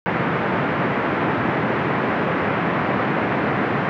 pink band-pass noise, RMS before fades -21 dBFS, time 0.06-3.89 s, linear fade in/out 0 ms, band 130 to 2100 Hz, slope 24 dB/octave, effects none

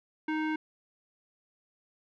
square tone with low-pass filter, 311.1 Hz, D#4, in tune, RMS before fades -31 dBFS, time 0.28-0.56 s, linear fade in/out 5 ms, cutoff 2000 Hz, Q 2.1, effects none

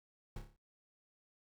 brown noise with echo, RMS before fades -43 dBFS, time 0.36-0.39 s, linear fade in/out 2 ms, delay 29 ms, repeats 6, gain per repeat -5 dB, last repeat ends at 0.564 s, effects noise-tail reverb RT60 0.1 s tail -19 dB re dry

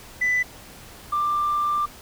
sine tone pair in turn, 1993 / 1185 Hz, B6 / D6, +15 / +15 cents, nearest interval major sixth, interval 900 cents, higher first, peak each -17 / -19 dBFS, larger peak first, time 0.21-0.43 / 1.12-1.86 s, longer second, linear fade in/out 10 ms, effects tanh soft clip ceiling -16 dBFS + pink hiss -44 dBFS RMS until 2.01 s

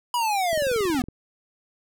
square linear sweep, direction down, 987.8 to 233.1 Hz, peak -22 dBFS, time 0.14-1.02 s, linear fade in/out 2 ms
click train, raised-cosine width 3 ms, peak -25 dBFS, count 13, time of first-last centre 0.53-1.086 s, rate 21.6 Hz
effects none

